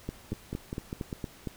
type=two click trains; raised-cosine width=3 ms; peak=-20 / -21 dBFS; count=7 / 5; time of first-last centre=0.09-1.472 / 0.33-1.128 s; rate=4.34 / 5.01 Hz; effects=pink hiss -53 dBFS RMS until 1.56 s